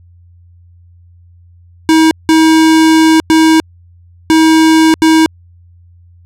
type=tone bursts at uneven times; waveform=square; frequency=319.4 Hz; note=D#4; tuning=45 cents sharp; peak=-5 dBFS; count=5; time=1.89-2.11 / 2.29-3.2 / 3.3-3.6 / 4.3-4.94 / 5.02-5.26 s; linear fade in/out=0 ms; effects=added 87 Hz sine -39 dBFS peak until 6.25 s + low-pass 10000 Hz 12 dB/octave